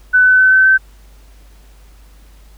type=tone with pitch steps; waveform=sine; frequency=1500 / 1510.4 / 1520.9 / 1531.5 / 1542.2 Hz; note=F#6 / F#6 / F#6 / G6 / G6; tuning=+23 / +35 / +47 / -41 / -29 cents; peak=-6 dBFS; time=0.13-0.78 s; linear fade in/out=20 ms; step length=130 ms; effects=added 50 Hz sine -40 dBFS peak until 2.57 s + pink hiss -51 dBFS RMS until 2.57 s